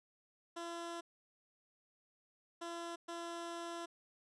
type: tone bursts at uneven times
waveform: 15% pulse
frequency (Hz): 339.6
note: F4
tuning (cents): -48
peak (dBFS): -36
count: 3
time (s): 0.56-1.01 / 2.61-2.96 / 3.08-3.86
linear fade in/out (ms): 10
effects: resampled to 22050 Hz